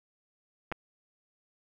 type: clicks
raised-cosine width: 0.5 ms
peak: -20 dBFS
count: 2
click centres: 0.717 / 0.723 s
effects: 10-bit